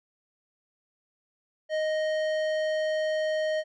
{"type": "tone with tanh clipping", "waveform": "triangle", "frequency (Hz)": 622.3, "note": "D#5", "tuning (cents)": 0, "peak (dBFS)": -27, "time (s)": [1.69, 3.64], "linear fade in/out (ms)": 50, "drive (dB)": 18, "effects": []}